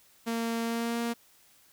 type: tone with pitch glide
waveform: sawtooth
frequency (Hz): 230 to 234.3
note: A#3 to A#3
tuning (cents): -23 to +9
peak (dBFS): -25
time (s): 0.26-1.14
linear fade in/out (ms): 20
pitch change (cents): +32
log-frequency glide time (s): 0.63-0.99
effects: white hiss -61 dBFS RMS until 1.72 s